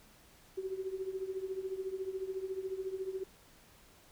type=tone with tremolo; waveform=sine; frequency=380 Hz; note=F#4; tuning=46 cents sharp; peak=-32 dBFS; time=0.57-3.24 s; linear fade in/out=10 ms; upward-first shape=triangle; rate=14 Hz; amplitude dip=85%; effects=pink hiss -61 dBFS RMS until 4.11 s